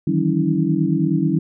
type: tone cluster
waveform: sine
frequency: 154.5 / 163.8 / 190.6 / 280.3 / 323.4 Hz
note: D#3 / E3 / G3 / C#4 / E4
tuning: -12 / -11 / -48 / +19 / -33 cents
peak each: -22 dBFS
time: 0.07-1.39 s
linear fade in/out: 5 ms
effects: none